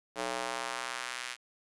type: tone with high-pass filter sweep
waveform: square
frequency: 61.74 Hz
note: B1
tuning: in tune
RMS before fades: -37 dBFS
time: 0.15-1.37 s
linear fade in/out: 50 ms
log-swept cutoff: 500 to 2000 Hz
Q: 1.1
effects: resampled to 24000 Hz + 9-bit